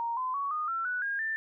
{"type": "tone with pitch steps", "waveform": "sine", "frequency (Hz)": [932.3, 1022.6, 1121.6, 1230.2, 1349.3, 1479.9, 1623.2, 1780.4], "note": ["A#5", "C6", "C#6", "D#6", "E6", "F#6", "G#6", "A6"], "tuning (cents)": [0, -40, 20, -20, 40, 0, -40, 20], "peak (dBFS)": -29, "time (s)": [0, 1.36], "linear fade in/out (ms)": 0, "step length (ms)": 170, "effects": []}